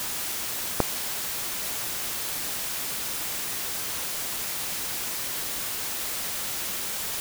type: click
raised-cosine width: 1 ms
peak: -4 dBFS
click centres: 0.803 s
effects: white hiss -31 dBFS RMS until 7.2 s